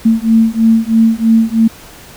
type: beating tone pair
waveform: sine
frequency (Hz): 223.6 / 226.7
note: A3 / A#3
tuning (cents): +28 / -48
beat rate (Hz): 3.1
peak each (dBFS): -10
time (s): 0.05-1.68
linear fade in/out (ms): 10
effects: pink hiss -36 dBFS RMS until 2.16 s